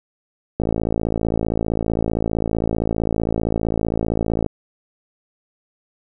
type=click train; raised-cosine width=2 ms; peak=-7 dBFS; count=215; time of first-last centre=0.6-4.463 s; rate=55.4 Hz; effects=none